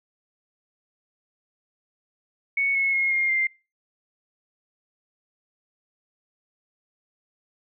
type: tone with pitch steps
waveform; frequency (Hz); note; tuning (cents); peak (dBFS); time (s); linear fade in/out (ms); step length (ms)
sine; 2217 / 2186 / 2156 / 2127 / 2097; C#7 / C#7 / C#7 / C7 / C7; 0 / -25 / -49 / +28 / +3; -20; 2.57-3.47; 5; 180
effects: noise-tail reverb RT60 0.3 s tail -23 dB re dry